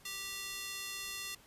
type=tone with high-pass filter; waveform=square; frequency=392 Hz; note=G4; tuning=in tune; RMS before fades=-42 dBFS; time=0.05-1.35 s; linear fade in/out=5 ms; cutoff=2800 Hz; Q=0.85; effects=pink hiss -61 dBFS RMS until 1.46 s + resampled to 32000 Hz